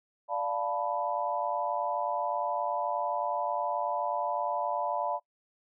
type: chord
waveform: sine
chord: B half-diminished seventh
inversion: first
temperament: equal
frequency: 587.3 / 698.5 / 880 / 987.8 Hz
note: D5 / F5 / A5 / B5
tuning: 0 / 0 / 0 / 0 cents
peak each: -34 dBFS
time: 0.28-5.2 s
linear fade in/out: 50 ms
effects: noise-tail reverb RT60 0.1 s tail -21 dB re dry